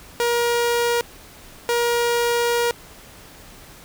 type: tone bursts at uneven times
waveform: sawtooth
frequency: 474.6 Hz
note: A#4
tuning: 31 cents sharp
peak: -14 dBFS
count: 2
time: 0.2-1.01 / 1.69-2.71 s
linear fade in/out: 0 ms
effects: pink hiss -44 dBFS RMS until 3.84 s